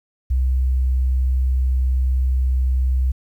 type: tone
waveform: sine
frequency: 64.2 Hz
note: C2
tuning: 32 cents flat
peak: -15 dBFS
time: 0.3-3.12 s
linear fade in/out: 10 ms
effects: 9-bit